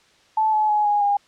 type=tone with pitch steps; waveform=sine; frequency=872 / 856.5 / 841.3 / 826.4 / 811.7 Hz; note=A5 / A5 / G#5 / G#5 / G#5; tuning=-16 / -47 / +22 / -9 / -40 cents; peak=-16 dBFS; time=0.37-1.17 s; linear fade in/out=5 ms; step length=160 ms; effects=white hiss -56 dBFS RMS until 1.27 s + low-pass 5000 Hz 12 dB/octave